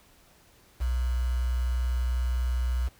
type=tone with quantisation; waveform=sine; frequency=61.74 Hz; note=B1; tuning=in tune; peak=-24 dBFS; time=0.8-2.89 s; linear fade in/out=20 ms; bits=7; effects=pink hiss -59 dBFS RMS until 2.99 s